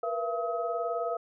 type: tone cluster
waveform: sine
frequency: 472.1 / 491.3 / 677 / 1273 Hz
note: A#4 / B4 / E5 / D#6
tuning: +22 / -9 / +46 / +39 cents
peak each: -35 / -37 / -31 / -36 dBFS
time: 0.03-1.17 s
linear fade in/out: 5 ms
effects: none